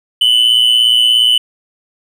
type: tone with amplitude modulation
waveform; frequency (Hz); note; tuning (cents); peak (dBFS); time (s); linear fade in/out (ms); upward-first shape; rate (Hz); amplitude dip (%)
triangle; 2999; F#7; +23; -3; 0.21-1.38; 5; sine; 117; 65
effects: none